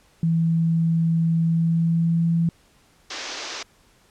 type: tone with pitch glide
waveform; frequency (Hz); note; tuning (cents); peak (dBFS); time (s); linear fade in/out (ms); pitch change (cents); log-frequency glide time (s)
sine; 164.81 to 167.21; E3 to E3; 0 to +25; -17; 0.23-2.49; 2; +25; 1.41-2.27
type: band-pass noise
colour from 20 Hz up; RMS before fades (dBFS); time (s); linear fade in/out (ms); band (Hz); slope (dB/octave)
white; -33; 3.1-3.63; 5; 260 to 6300; 48
effects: pink hiss -58 dBFS RMS until 4.1 s + low-pass 11000 Hz 12 dB/octave